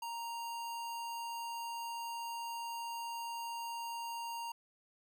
square tone, 932.3 Hz, A#5, in tune, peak -40 dBFS, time 0.02-4.52 s, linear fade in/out 5 ms, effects none

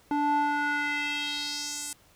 square tone with band-pass filter sweep, 291.8 Hz, D4, 11 cents flat, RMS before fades -29 dBFS, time 0.11-1.93 s, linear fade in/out 2 ms, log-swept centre 620 to 8800 Hz, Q 2.6, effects pink hiss -60 dBFS RMS until 2.15 s

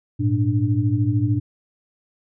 sine tone cluster, 103.7 / 117 / 295 Hz, G#2 / A#2 / D4, -2 / +7 / +8 cents, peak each -21 / -20 / -23 dBFS, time 0.19-1.4 s, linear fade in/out 20 ms, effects none

